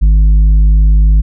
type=tone with tanh clipping; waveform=triangle; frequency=51.6 Hz; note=G#1; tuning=10 cents flat; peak=-5 dBFS; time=0.01-1.22 s; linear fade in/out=20 ms; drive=10 dB; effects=none